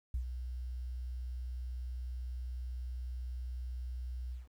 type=tone with ADSR envelope; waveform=sine; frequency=62 Hz; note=B1; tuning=7 cents sharp; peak=-29 dBFS; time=0.14-4.48 s; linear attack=4 ms; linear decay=90 ms; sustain=-8 dB; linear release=160 ms; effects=tanh soft clip ceiling -29 dBFS + 11-bit